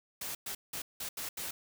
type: noise bursts at uneven times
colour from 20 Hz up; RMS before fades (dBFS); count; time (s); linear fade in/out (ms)
white; -39; 6; 0.21-0.35 / 0.46-0.55 / 0.73-0.82 / 1-1.09 / 1.17-1.29 / 1.37-1.51; 5
effects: none